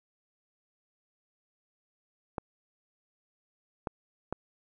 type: clicks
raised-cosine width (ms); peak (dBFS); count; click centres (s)
1; -18; 3; 2.382 / 3.872 / 4.326
effects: none